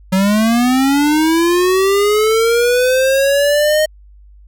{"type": "linear sweep", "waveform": "square", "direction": "up", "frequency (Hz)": [185, 622.3], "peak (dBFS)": -11, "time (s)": [0.12, 3.86], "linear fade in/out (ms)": 10, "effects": ["added 50 Hz sine -39 dBFS peak until 4.47 s"]}